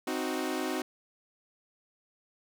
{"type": "chord", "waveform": "sawtooth", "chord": "C diminished", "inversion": "none", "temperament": "equal", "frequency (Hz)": [261.6, 311.1, 370], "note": ["C4", "Eb4", "Gb4"], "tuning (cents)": [0, 0, 0], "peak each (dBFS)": -31, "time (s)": [0.07, 0.82], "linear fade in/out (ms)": 5, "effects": []}